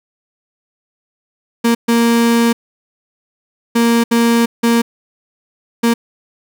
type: tone bursts at uneven times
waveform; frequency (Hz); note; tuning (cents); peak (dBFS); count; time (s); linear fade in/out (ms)
35% pulse; 233.1; A#3; 0; -8; 6; 1.64-1.75 / 1.88-2.53 / 3.75-4.04 / 4.11-4.46 / 4.63-4.82 / 5.83-5.94; 10
effects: none

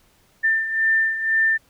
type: beating tone pair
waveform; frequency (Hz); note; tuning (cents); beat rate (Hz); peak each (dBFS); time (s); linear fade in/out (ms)
sine; 1789 / 1791; A6 / A6; +28 / +30; 2; -18 / -24; 0.43-1.58; 20
effects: pink hiss -59 dBFS RMS until 1.69 s

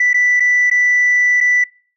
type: tone with dropouts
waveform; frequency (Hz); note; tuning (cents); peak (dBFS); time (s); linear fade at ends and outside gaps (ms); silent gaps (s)
sine; 1975.5; B6; 0; -9; 0-1.64; 5; 0.132-0.142 / 0.398-0.403 / 0.7-0.712 / 1.405-1.409
effects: noise-tail reverb RT60 0.5 s tail -25 dB re dry + tanh soft clip ceiling -7 dBFS

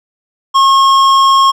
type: tone with hard clipping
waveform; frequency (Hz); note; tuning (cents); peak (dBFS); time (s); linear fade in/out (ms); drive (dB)
sine; 1083; C#6; -41; -7; 0.54-1.52; 20; 11
effects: none

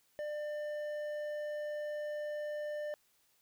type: tone with hard clipping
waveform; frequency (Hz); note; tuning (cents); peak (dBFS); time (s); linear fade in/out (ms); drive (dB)
triangle; 597; D5; +28; -38; 0.19-2.94; 0; 10
effects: white hiss -72 dBFS RMS until 3.41 s

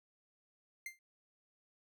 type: tone with exponential decay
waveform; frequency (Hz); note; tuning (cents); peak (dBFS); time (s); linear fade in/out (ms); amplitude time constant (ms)
45% pulse; 2096; C7; +2; -39; 0.86-0.99; 2; 28
effects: none

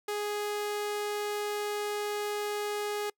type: tone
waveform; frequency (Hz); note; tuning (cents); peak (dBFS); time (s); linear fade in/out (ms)
sawtooth; 415.3; G#4; 0; -27; 0.08-3.1; 5
effects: noise-tail reverb RT60 0.1 s tail -26 dB re dry

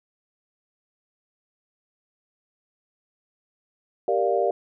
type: chord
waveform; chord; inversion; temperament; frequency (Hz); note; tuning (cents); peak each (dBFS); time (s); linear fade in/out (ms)
sine; G minor seventh; none; equal; 392 / 466.2 / 587.3 / 698.5; G4 / Bb4 / D5 / F5; 0 / 0 / 0 / 0; -25; 4.08-4.51; 2
effects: none

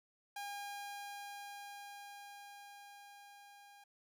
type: tone with level ramp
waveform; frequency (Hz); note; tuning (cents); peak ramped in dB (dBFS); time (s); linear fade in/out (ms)
sawtooth; 810; G#5; -43; -38 to -54; 0.36-3.84; 5
effects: none

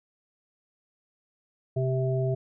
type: harmonic tone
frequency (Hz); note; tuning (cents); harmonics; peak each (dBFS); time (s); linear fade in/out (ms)
130.4; C3; -5; 1 / 3 / 5; -25 / -30 / -32; 1.76-2.35; 10
effects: none

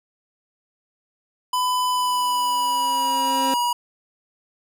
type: tone with pitch glide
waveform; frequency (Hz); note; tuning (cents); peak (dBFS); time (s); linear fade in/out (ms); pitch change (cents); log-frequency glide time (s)
square; 1001 to 964.7; B5 to B5; +23 to -41; -20; 1.53-3.73; 5; -64; 1.88-3.17
type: tone with exponential growth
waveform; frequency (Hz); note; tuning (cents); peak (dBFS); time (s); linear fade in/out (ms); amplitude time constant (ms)
25% pulse; 266.4; C4; +31; -19; 1.6-3.54; 1; 420
effects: none

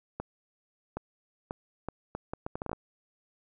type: accelerating click train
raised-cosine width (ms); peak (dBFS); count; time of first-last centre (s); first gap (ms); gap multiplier
1; -20; 13; 0.2-2.731; 770; 0.7
effects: none

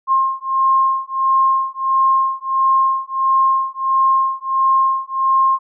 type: beating tone pair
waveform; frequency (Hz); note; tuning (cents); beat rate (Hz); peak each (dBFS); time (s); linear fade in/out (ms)
sine; 1064 / 1065.5; C6 / C6; +29 / +31; 1.5; -16; 0.07-5.59; 50
effects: none

